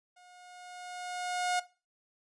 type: tone with level ramp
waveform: sawtooth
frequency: 720 Hz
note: F#5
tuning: 47 cents flat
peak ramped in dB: -53 to -23 dBFS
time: 0.16-1.6 s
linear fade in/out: 10 ms
effects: noise-tail reverb RT60 0.3 s tail -17 dB re dry + resampled to 22050 Hz